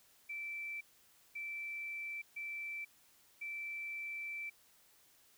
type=tone bursts at uneven times; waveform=sine; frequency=2331 Hz; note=D7; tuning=14 cents flat; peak=-40 dBFS; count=4; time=0.29-0.81 / 1.35-2.22 / 2.36-2.85 / 3.41-4.5 s; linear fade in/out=10 ms; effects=white hiss -67 dBFS RMS until 5.37 s